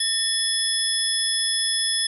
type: tone cluster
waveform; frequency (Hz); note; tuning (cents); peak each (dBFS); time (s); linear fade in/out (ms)
sine; 1818 / 3395 / 5180 / 10690; A#6 / G#7 / E8 / E9; -44 / +37 / -31 / +23; -31 / -24 / -26 / -26; 0-2.07; 5
effects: none